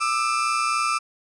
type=tone pair together; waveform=35% pulse; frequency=1195 / 1318.5 Hz; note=D6 / E6; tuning=+30 / 0 cents; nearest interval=major second; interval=170 cents; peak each=-22 dBFS; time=0-0.99 s; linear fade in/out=20 ms; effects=resampled to 24000 Hz